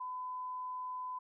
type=tone; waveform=sine; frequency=1008 Hz; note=B5; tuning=35 cents sharp; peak=-38 dBFS; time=0-1.19 s; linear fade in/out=10 ms; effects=none